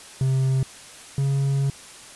triangle tone pair in turn, 132.3 / 137.84 Hz, C3 / C#3, +20 / -9 cents, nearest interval minor second, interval 71 cents, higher second, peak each -16 / -17 dBFS, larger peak first, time 0.21-0.63 / 1.18-1.7 s, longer second, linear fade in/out 2 ms, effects white hiss -43 dBFS RMS until 2.15 s + resampled to 24000 Hz

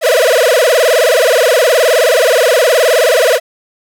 45% pulse tone with vibrato, 563 Hz, C#5, 27 cents sharp, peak -7 dBFS, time 0.01-3.4 s, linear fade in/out 50 ms, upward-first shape sine, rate 19 Hz, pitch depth 290 cents each way, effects 8-bit

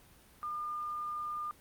sine tone, 1207 Hz, D6, 47 cents sharp, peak -35 dBFS, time 0.43-1.51 s, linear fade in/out 0 ms, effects pink hiss -60 dBFS RMS until 1.6 s + Opus 32 kbps

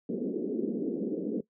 pink band-pass noise, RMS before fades -32 dBFS, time 0.09-1.41 s, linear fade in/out 5 ms, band 200 to 460 Hz, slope 48 dB/octave, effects noise-tail reverb RT60 0.1 s tail -18 dB re dry

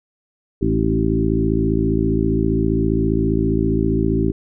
harmonic tone with a mistuned harmonic, 55 Hz, A1, in tune, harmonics 1 / 2 / 3 / 4 / 5 / 6 / 7, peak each -23 / -23 / -23 / -23 / -23 / -23 / -23 dBFS, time 0.61-4.32 s, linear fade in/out 10 ms, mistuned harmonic 6, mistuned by -23 cents, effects none

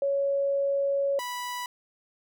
sine / sawtooth tone pair in turn, 557 / 984.5 Hz, C#5 / B5, +8 / -6 cents, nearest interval minor seventh, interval 986 cents, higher second, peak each -23 / -28 dBFS, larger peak first, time 0.02-1.19 / 1.19-1.66 s, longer first, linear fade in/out 2 ms, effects none

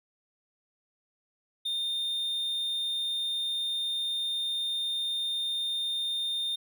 triangle tone, 3634 Hz, A#7, 45 cents flat, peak -27 dBFS, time 1.65-6.56 s, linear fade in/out 10 ms, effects none

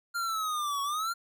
square linear two-way sweep, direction down then up, 1403 to 1108.7 to 1403 Hz, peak -30 dBFS, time 0.14-1.14 s, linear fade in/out 20 ms, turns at 0.82 s, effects 12-bit

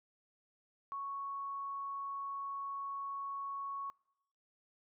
sine tone, 1108.7 Hz, C#6, in tune, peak -38 dBFS, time 0.92-3.9 s, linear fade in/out 0 ms, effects noise-tail reverb RT60 0.9 s tail -26 dB re dry

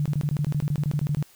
sine tone bursts, 146.83 Hz, D3, in tune, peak -21 dBFS, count 16, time 0-1.226 s, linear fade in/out 0 ms, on 56 ms, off 22 ms, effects white hiss -55 dBFS RMS until 1.35 s

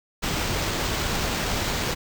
pink noise with sample-and-hold, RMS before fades -26 dBFS, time 0.22-1.95 s, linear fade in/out 20 ms, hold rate 11025 Hz, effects none

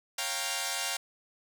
5% pulse chord, G half-diminished seventh, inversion second, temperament equal with one note detuned, 549.6 / 698.5 / 784 / 932.3 Hz, Db5 / F5 / G5 / Bb5, -15 / 0 / 0 / 0 cents, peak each -28 / -24 / -24 / -25 dBFS, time 0.18-0.97 s, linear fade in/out 5 ms, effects none

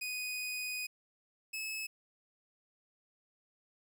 sawtooth tone pair in turn, 2489 / 2592 Hz, D#7 / E7, 0 / -30 cents, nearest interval minor second, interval 70 cents, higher second, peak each -33 / -34 dBFS, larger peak first, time 0.01-0.87 / 1.53-1.87 s, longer first, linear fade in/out 10 ms, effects 12-bit

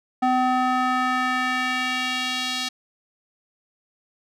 square tone with band-pass filter sweep, 254.4 Hz, C4, 48 cents flat, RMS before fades -23 dBFS, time 0.22-2.69 s, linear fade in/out 10 ms, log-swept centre 780 to 4100 Hz, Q 1.5, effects none

